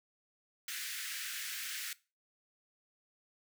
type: high-pass noise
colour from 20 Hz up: pink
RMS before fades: -41 dBFS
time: 0.68-1.93 s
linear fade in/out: 2 ms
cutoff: 1500 Hz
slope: 48 dB/octave
effects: noise-tail reverb RT60 0.3 s tail -20 dB re dry